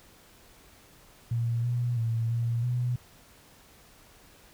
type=tone with pitch steps; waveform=sine; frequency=117.1 / 121.2 / 114.4 / 117.2 / 123.1 Hz; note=A#2 / B2 / A#2 / A#2 / B2; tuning=+8 / -32 / -32 / +10 / -5 cents; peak=-25 dBFS; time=1.31-2.96 s; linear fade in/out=5 ms; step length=330 ms; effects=pink hiss -56 dBFS RMS until 4.53 s